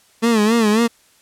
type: tone with vibrato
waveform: 30% pulse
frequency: 221.3 Hz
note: A3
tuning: 10 cents sharp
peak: -10 dBFS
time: 0.22-0.88 s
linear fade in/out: 20 ms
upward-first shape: sine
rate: 3.7 Hz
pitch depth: 110 cents each way
effects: white hiss -54 dBFS RMS until 1.21 s + low-pass 11000 Hz 12 dB/octave